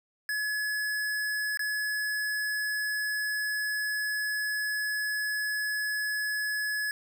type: tone with dropouts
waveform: square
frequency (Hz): 1700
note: G#6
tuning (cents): +40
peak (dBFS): -29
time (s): 0.29-6.91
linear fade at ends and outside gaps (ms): 1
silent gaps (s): 1.573-1.593
effects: none